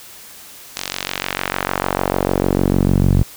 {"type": "tone with band-pass filter sweep", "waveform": "sawtooth", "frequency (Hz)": 46.67, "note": "F#1", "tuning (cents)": 16, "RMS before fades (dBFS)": -18, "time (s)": [0.76, 3.23], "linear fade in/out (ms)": 0, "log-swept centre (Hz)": [5700, 120], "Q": 1, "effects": ["white hiss -39 dBFS RMS until 3.36 s"]}